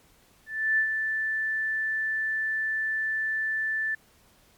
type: tone with ADSR envelope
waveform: sine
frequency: 1760 Hz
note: A6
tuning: in tune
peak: -19 dBFS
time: 0.46-3.95 s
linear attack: 320 ms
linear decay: 87 ms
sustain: -6 dB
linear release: 6 ms
effects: pink hiss -60 dBFS RMS until 4.57 s + MP3 96 kbps